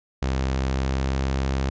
sawtooth tone with pitch glide, 66 to 66.84 Hz, C2 to C2, +16 to +38 cents, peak -18 dBFS, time 0.22-1.7 s, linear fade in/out 5 ms, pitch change +22 cents, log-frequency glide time 0.66-1.16 s, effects resampled to 16000 Hz

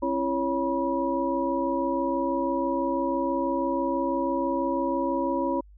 sine tone cluster, 270.4 / 336.5 / 555 / 969 Hz, C#4 / E4 / C#5 / B5, -43 / +36 / +2 / -33 cents, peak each -29 dBFS, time 0.02-5.61 s, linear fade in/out 10 ms, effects added 50 Hz sine -48 dBFS peak until 5.77 s

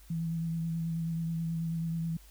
sine tone with vibrato, 164.81 Hz, E3, in tune, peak -30 dBFS, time 0.1-2.17 s, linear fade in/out 5 ms, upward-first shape sine, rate 9.3 Hz, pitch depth 21 cents each way, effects added 50 Hz sine -53 dBFS peak until 2.3 s + white hiss -60 dBFS RMS until 2.3 s

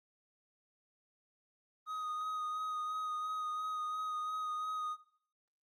triangle tone with vibrato, 1249 Hz, D#6, 6 cents sharp, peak -34 dBFS, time 1.86-4.97 s, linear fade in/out 50 ms, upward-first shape sine, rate 2.9 Hz, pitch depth 19 cents each way, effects noise-tail reverb RT60 0.6 s tail -20 dB re dry + Opus 32 kbps

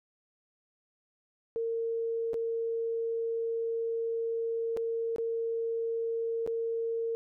sine tone with dropouts, 457.9 Hz, A#4, 31 cents flat, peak -29 dBFS, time 1.56-7.15 s, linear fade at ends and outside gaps 0 ms, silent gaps 2.333-2.342 / 4.766-4.772 / 5.161-5.183 / 6.464-6.475 s, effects none

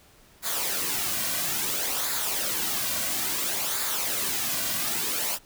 white noise with flanger, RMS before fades -28 dBFS, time 0.42-5.39 s, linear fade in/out 50 ms, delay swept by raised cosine 0.34 to 2.34 ms, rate 0.59 Hz, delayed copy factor -0.55, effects pink hiss -56 dBFS RMS until 5.45 s

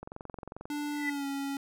click train, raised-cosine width 1 ms, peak -27 dBFS, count 15, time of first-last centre 0.03-0.655 s, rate 22.4 Hz
square tone with pitch glide, 293.7 to 277.5 Hz, D4 to C#4, 0 to +2 cents, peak -33 dBFS, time 0.7-1.57 s, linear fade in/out 2 ms, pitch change -98 cents, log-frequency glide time 1.01-1.26 s
sine tone with exponential growth, 1992 Hz, B6, 14 cents sharp, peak -27 dBFS, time 0.85-1.1 s, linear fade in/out 5 ms, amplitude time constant 53 ms
effects none

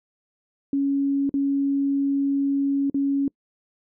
sine tone with dropouts, 278 Hz, C#4, 5 cents sharp, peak -19 dBFS, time 0.73-3.28 s, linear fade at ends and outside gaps 2 ms, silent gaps 1.294-1.34 / 2.899-2.944 s, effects noise-tail reverb RT60 0.1 s tail -26 dB re dry

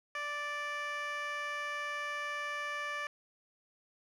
15% pulse tone with band-pass filter, 586 Hz, D5, 4 cents flat, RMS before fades -38 dBFS, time 0.15-3.07 s, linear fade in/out 2 ms, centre 1800 Hz, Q 1, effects none

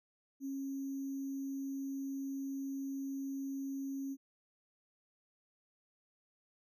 sine tone with sample-and-hold, 273.1 Hz, C#4, 26 cents flat, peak -37 dBFS, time 0.4-4.17 s, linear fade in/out 50 ms, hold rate 6300 Hz, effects none

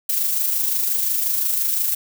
violet noise with amplitude modulation, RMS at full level -19 dBFS, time 0.09-1.95 s, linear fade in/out 5 ms, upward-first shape sine, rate 25.7 Hz, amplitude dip 40%, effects none

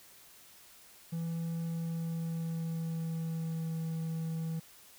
triangle tone with pitch glide, 166 to 162.4 Hz, E3 to E3, +12 to -26 cents, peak -31 dBFS, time 1.12-4.6 s, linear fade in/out 10 ms, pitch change -38 cents, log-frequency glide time 1.61-3.76 s, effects white hiss -57 dBFS RMS until 4.98 s

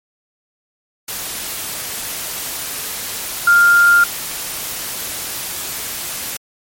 sine tone in noise, 1400 Hz, F6, 4 cents sharp, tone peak -7 dBFS, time 3.47-4.04 s, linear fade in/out 5 ms, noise white, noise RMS -25 dBFS, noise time 1.08-6.37 s, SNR +15 dB, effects MP3 64 kbps

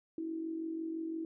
sine tone with amplitude modulation, 324.9 Hz, E4, 25 cents flat, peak -33 dBFS, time 0.18-1.25 s, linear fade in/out 2 ms, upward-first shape sine, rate 45.9 Hz, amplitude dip 55%, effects none

